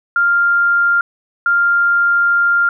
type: tone pair in turn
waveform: sine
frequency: 1396.9 / 1396.9 Hz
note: F6 / F6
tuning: 0 / 0 cents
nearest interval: unison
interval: 0 cents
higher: neither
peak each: -10 dBFS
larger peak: neither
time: 0.16-1.01 / 1.46-2.69 s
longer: second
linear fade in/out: 2 ms
effects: none